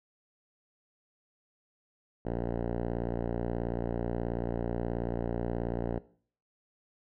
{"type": "tone with low-pass filter", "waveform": "5% pulse", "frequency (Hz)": 58.5, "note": "A#1", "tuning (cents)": 7, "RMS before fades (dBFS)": -33, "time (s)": [2.25, 5.99], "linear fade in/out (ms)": 5, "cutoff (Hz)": 770, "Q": 0.6, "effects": ["noise-tail reverb RT60 0.5 s tail -19 dB re dry"]}